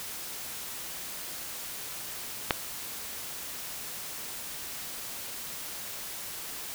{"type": "click", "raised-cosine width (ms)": 0.3, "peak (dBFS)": -6, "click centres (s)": 2.508, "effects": ["white hiss -39 dBFS RMS until 6.74 s"]}